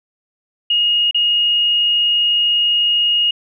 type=tone with dropouts; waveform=sine; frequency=2866 Hz; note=F7; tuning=44 cents sharp; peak=-12 dBFS; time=0.7-3.31 s; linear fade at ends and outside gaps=5 ms; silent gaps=1.111-1.145 s; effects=none